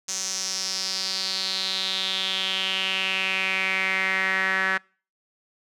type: tone with band-pass filter sweep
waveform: sawtooth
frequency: 190 Hz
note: F#3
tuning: 46 cents sharp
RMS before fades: -26 dBFS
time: 0.08-4.78 s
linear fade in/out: 10 ms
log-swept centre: 6300 to 1700 Hz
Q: 5
effects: noise-tail reverb RT60 0.4 s tail -26 dB re dry